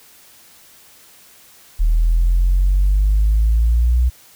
sine exponential sweep, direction up, 38.89 to 62 Hz, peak -10 dBFS, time 1.79-4.1 s, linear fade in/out 20 ms, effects tanh soft clip ceiling -8 dBFS + white hiss -47 dBFS RMS until 4.35 s

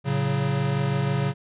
square chord, F# minor, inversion first, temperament equal with one note detuned, 112.51 / 138.59 / 185 Hz, A2 / C#3 / F#3, +39 / 0 / 0 cents, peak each -30 / -24 / -30 dBFS, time 0.04-1.34 s, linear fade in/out 50 ms, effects resampled to 8000 Hz

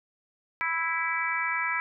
harmonic tone, 329.6 Hz, E4, in tune, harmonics 3 / 4 / 5 / 6 / 7, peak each -33 / -33 / -33 / -32 / -31 dBFS, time 0.61-1.8 s, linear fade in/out 0 ms, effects none

